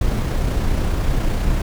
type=noise with amplitude modulation; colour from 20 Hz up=brown; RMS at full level=-17 dBFS; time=0.01-1.62 s; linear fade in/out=5 ms; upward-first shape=sine; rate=30.2 Hz; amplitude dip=30%; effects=none